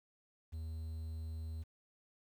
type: tone with quantisation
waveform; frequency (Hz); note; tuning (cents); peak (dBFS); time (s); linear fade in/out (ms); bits
triangle; 80; D#2; +49; -38; 0.52-1.64; 20; 11
effects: none